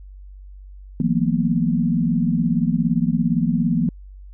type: tone cluster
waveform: sine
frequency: 161.9 / 179.6 / 226.1 / 243.3 Hz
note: E3 / F3 / A3 / B3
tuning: -31 / +49 / +47 / -26 cents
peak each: -22 dBFS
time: 1-3.89 s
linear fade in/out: 2 ms
effects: added 48 Hz sine -37 dBFS peak until 4.33 s